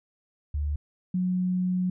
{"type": "tone pair in turn", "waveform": "sine", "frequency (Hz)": [73.42, 182.46], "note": ["D2", "F#3"], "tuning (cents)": [0, -24], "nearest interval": "octave + major third", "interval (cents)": 1576, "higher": "second", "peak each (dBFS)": [-25, -23], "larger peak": "second", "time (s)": [[0.54, 0.76], [1.14, 1.9]], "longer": "second", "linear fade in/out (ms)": 5, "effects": []}